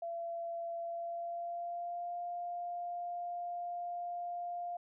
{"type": "tone with pitch glide", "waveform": "sine", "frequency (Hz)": [678, 700.7], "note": ["E5", "F5"], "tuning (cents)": [49, 6], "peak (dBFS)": -37, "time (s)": [0.02, 4.77], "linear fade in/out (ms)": 5, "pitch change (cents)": 57, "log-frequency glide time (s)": [0.79, 2.16], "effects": []}